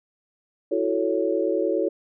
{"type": "chord", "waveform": "sine", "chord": "F# minor seventh", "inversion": "third", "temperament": "equal with one note detuned", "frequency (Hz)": [329.6, 370, 440, 556.9], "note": ["E4", "F#4", "A4", "C#5"], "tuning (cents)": [0, 0, 0, 8], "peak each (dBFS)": -26, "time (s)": [0.71, 1.89], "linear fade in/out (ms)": 10, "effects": []}